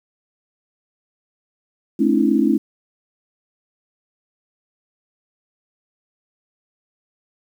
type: tone cluster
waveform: sine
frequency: 215.9 / 265.3 / 292.5 / 329.4 Hz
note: A3 / C4 / D4 / E4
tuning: -33 / +24 / -7 / -1 cents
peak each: -19 dBFS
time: 1.99-2.58 s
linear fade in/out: 10 ms
effects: 8-bit